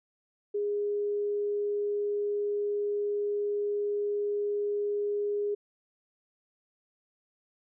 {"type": "tone", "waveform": "sine", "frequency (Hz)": 411.4, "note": "G#4", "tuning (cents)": -16, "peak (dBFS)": -27, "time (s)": [0.54, 5.55], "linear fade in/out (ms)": 10, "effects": []}